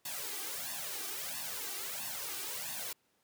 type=noise with flanger; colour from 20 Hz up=white; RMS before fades=-40 dBFS; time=0.05-2.93 s; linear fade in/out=5 ms; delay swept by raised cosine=1.1 to 2.6 ms; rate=1.5 Hz; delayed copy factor=+1; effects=pink hiss -74 dBFS RMS until 3.23 s + high-pass 150 Hz 12 dB/octave